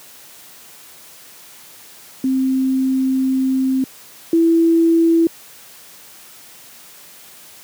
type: tone pair in turn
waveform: sine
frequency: 262.9 / 331.2 Hz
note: C4 / E4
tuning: +8 / +8 cents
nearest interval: major third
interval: 400 cents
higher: second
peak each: -14 / -10 dBFS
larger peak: second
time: 2.24-3.84 / 4.33-5.27 s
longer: first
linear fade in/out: 2 ms
effects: white hiss -42 dBFS RMS until 7.63 s + high-pass 100 Hz 12 dB/octave